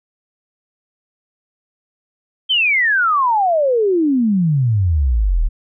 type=exponential sweep; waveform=sine; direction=down; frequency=3194 to 35.11 Hz; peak=-12 dBFS; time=2.49-5.49 s; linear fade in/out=20 ms; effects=none